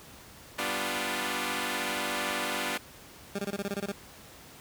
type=chord; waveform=5% pulse; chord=G dominant seventh; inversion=none; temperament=equal; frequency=196 / 246.9 / 293.7 / 349.2 Hz; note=G3 / B3 / D4 / F4; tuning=0 / 0 / 0 / 0 cents; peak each=-26 / -23 / -24 / -24 dBFS; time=0.58-2.78 s; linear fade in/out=10 ms
type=tone bursts; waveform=20% pulse; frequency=200 Hz; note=G3; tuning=35 cents sharp; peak=-25 dBFS; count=10; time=3.35-3.919 s; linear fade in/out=5 ms; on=38 ms; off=21 ms
effects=pink hiss -50 dBFS RMS until 4.6 s + high-pass 60 Hz 12 dB/octave